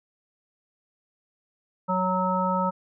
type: harmonic tone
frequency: 185 Hz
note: F#3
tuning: in tune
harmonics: 1 / 3 / 5 / 7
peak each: -27 / -29 / -26 / -28 dBFS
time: 1.88-2.71 s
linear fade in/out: 20 ms
effects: none